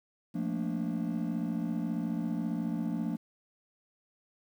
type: chord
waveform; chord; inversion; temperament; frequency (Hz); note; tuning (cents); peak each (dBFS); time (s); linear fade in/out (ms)
triangle; Bb major seventh; second; just; 174.81 / 218.5 / 233.1 / 291.4; F3 / A3 / Bb3 / D4; +2 / -12 / 0 / -13; -32 / -34 / -32 / -34; 0.34-3.17; 20
effects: tanh soft clip ceiling -23 dBFS + 10-bit